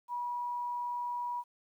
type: tone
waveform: sine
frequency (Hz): 969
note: B5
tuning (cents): -33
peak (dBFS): -33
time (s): 0.08-1.44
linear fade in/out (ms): 50
effects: 11-bit